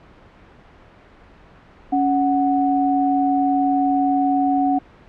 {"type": "tone pair together", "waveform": "sine", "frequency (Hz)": [278.6, 740], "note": ["C#4", "F#5"], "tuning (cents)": [9, 0], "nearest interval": "octave + perfect fourth", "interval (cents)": 1691, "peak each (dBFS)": -18, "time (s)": [1.92, 4.79], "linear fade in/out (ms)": 10, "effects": ["pink hiss -47 dBFS RMS until 5.08 s", "low-pass 2000 Hz 12 dB/octave"]}